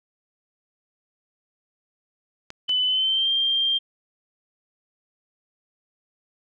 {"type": "clicks", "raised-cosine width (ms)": 0.2, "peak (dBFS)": -19, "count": 2, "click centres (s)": [2.504, 2.694]}
{"type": "tone with pitch glide", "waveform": "sine", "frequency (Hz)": [3005, 3182], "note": ["F#7", "G7"], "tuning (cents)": [26, 25], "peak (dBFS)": -19, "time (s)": [2.68, 3.79], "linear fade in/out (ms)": 20, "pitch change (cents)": 99, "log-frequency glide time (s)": [2.85, 3.3]}
{"effects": []}